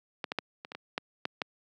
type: clicks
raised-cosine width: 0.3 ms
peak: -16 / -16 / -13 / -24 / -25 / -23 / -14 / -14 / -14 dBFS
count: 9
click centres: 0.242 / 0.319 / 0.387 / 0.649 / 0.719 / 0.75 / 0.979 / 1.254 / 1.418 s
effects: high-pass 200 Hz 12 dB/octave